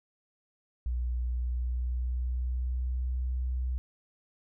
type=tone with pitch glide; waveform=sine; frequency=60.8 to 62.94 Hz; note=B1 to B1; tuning=-26 to +33 cents; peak=-28 dBFS; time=0.86-3.78 s; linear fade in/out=0 ms; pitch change=+59 cents; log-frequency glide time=1.22-3.15 s; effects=none